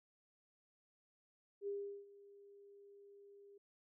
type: tone with ADSR envelope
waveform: sine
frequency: 402.4 Hz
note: G4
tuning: 45 cents sharp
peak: -38 dBFS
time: 1.61-3.58 s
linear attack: 63 ms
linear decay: 380 ms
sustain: -20 dB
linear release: 6 ms
effects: none